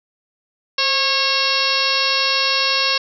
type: harmonic tone with a mistuned harmonic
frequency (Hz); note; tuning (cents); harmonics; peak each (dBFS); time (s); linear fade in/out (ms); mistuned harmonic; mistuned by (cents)
546; C#5; -26; 1 / 2 / 3 / 4 / 5 / 6 / 7 / 8 / 9 / 10; -28 / -24 / -27 / -28 / -22 / -27 / -24 / -22 / -27 / -24; 0.78-2.98; 5; 1; -55
effects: none